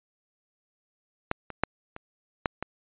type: clicks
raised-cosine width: 0.5 ms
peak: -10 / -22 / -7 / -24 / -8 / -16 dBFS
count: 6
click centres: 1.314 / 1.503 / 1.636 / 1.964 / 2.458 / 2.626 s
effects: resampled to 8000 Hz